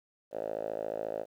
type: tone with band-pass filter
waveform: 5% pulse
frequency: 54.2 Hz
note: A1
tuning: 25 cents flat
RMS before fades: -36 dBFS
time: 0.31-1.26 s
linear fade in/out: 50 ms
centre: 570 Hz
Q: 4.9
effects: 11-bit